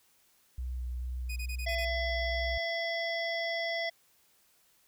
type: tone with vibrato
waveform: sine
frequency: 62.1 Hz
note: B1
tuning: 10 cents sharp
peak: -33 dBFS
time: 0.58-2.58 s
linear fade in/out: 5 ms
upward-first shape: square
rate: 2.3 Hz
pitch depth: 14 cents each way
type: tone bursts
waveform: sawtooth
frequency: 2489 Hz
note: D#7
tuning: in tune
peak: -36 dBFS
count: 6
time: 1.29-1.853 s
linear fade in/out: 10 ms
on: 73 ms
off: 25 ms
type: harmonic tone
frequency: 671 Hz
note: E5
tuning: 31 cents sharp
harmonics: 1 / 3 / 5 / 7 / 8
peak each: -34 / -34 / -41 / -47 / -42 dBFS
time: 1.66-3.9 s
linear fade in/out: 10 ms
effects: white hiss -67 dBFS RMS until 4.87 s